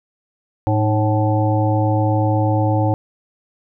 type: harmonic tone with a mistuned harmonic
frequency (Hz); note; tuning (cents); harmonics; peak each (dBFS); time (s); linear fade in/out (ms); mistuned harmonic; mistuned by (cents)
108.4; A2; -25; 1 / 3 / 5 / 7 / 8; -16 / -21 / -23 / -24 / -25; 0.67-2.94; 0; 3; -68
effects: none